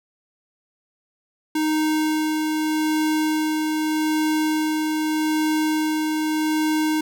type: tone with tremolo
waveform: square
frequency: 310.2 Hz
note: D#4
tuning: 5 cents flat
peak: -19 dBFS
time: 1.55-7.01 s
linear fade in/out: 5 ms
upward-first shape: sine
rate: 0.82 Hz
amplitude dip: 25%
effects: 10-bit